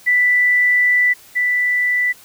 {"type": "tone pair in turn", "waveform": "sine", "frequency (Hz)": [1978, 1978], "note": ["B6", "B6"], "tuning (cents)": [2, 2], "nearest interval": "unison", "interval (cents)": 0, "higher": "neither", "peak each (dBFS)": [-11, -14], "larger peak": "first", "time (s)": [[0.06, 1.14], [1.35, 2.13]], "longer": "first", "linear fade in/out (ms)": 20, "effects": ["white hiss -45 dBFS RMS until 2.24 s"]}